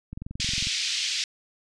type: click train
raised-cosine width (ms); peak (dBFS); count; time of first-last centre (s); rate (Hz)
5; -23; 13; 0.13-0.671; 22.2
type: band-pass noise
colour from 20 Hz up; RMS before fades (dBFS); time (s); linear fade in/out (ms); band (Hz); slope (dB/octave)
white; -28; 0.4-1.24; 2; 2400 to 5500; 24
effects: resampled to 22050 Hz